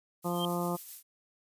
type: noise with tremolo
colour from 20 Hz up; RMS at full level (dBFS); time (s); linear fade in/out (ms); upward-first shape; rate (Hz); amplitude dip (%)
violet; -41; 0.22-1.03; 50; sine; 7.5; 35
type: harmonic tone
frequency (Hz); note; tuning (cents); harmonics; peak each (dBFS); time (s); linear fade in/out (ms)
174.61; F3; 0; 1 / 2 / 3 / 4 / 5 / 6 / 7; -33 / -36 / -38 / -39 / -40 / -41 / -41; 0.24-0.77; 20
type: tone with exponential growth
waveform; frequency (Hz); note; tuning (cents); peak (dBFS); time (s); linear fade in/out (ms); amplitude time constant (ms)
triangle; 3156; G7; +11; -28; 0.28-0.45; 1; 35
effects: resampled to 32000 Hz